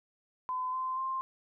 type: tone with pitch steps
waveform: sine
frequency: 1017 / 1034.8 / 1052.9 Hz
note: C6 / C6 / C6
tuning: -50 / -19 / +11 cents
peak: -31 dBFS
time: 0.49-1.21 s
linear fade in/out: 0 ms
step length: 240 ms
effects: none